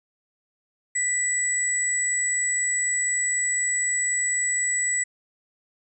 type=tone pair together; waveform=sine; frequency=1975.5 / 7854 Hz; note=B6 / B8; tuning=0 / -11 cents; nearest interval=2 octaves; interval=2389 cents; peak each=-26 / -23 dBFS; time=0.95-5.04 s; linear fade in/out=10 ms; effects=none